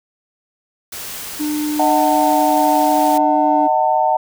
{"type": "noise", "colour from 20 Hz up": "white", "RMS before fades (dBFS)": -29, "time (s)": [0.92, 3.18], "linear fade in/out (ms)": 5}
{"type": "tone with pitch glide", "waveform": "triangle", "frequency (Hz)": [300, 297.9], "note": ["D4", "D4"], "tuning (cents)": [37, 25], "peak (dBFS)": -16, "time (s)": [1.39, 3.68], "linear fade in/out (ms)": 20, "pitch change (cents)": -12, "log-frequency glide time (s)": [1.92, 2.49]}
{"type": "chord", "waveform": "sine", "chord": "D# diminished", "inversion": "none", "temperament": "just", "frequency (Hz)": [622.3, 746.7, 896], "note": ["D#5", "F#5", "A5"], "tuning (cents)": [0, 16, 31], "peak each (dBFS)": [-19, -16, -16], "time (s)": [1.79, 4.17], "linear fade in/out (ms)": 5}
{"effects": []}